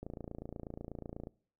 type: click train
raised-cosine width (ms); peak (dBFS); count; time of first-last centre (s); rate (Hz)
2; -29; 36; 0.03-1.271; 28.2
effects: noise-tail reverb RT60 0.5 s tail -23 dB re dry